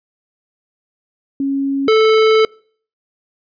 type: tone pair in turn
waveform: sine / square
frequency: 275.1 / 438.4 Hz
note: C#4 / A4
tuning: -13 / -6 cents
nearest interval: minor sixth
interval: 807 cents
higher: second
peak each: -15 / -9 dBFS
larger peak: second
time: 1.4-1.88 / 1.88-2.45 s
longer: second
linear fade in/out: 2 ms
effects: noise-tail reverb RT60 0.5 s tail -25 dB re dry + resampled to 11025 Hz